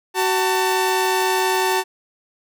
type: tone pair together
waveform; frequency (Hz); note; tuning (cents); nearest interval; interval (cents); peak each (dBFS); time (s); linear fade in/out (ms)
sawtooth; 375.9 / 894; F#4 / A5; +27 / +27; octave + minor third; 1500; -16; 0.14-1.84; 50
effects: none